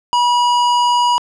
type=tone with hard clipping; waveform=sine; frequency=969 Hz; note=B5; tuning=33 cents flat; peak=-13 dBFS; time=0.13-1.18 s; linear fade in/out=0 ms; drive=16 dB; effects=low-pass 7000 Hz 12 dB/octave